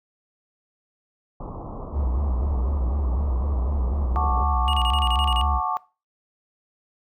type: low-pass noise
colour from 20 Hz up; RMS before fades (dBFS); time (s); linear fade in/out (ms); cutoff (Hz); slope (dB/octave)
pink; -35; 1.4-4.44; 5; 1200; 96
type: tone with vibrato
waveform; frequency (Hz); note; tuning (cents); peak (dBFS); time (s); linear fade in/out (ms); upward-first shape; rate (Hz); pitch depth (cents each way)
triangle; 66.5; C2; +29; -19; 1.92-5.61; 50; square; 4; 130
type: chord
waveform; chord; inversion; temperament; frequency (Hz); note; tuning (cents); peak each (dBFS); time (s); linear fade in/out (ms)
sine; D major seventh; first; just; 734.2 / 881 / 1101.2 / 1174.7; F#5 / A5 / C#6 / D6; -14 / +2 / -12 / 0; -28; 4.16-5.77; 0
type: tone bursts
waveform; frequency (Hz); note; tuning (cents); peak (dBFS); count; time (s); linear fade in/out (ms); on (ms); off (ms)
triangle; 2869; F7; +46; -23; 9; 4.68-5.413; 0; 53; 32
effects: noise-tail reverb RT60 0.3 s tail -20 dB re dry